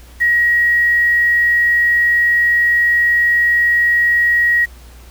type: tone with quantisation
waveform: sine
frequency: 1900 Hz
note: A#6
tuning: 33 cents sharp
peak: -10 dBFS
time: 0.2-4.66 s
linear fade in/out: 20 ms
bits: 6
effects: added 60 Hz sine -37 dBFS peak until 5.1 s + pink hiss -45 dBFS RMS until 5.1 s